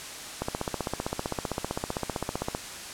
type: click train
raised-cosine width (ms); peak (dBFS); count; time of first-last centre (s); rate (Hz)
1; -14; 34; 0.42-2.549; 15.5
effects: white hiss -39 dBFS RMS until 2.93 s + low-pass 9000 Hz 12 dB/octave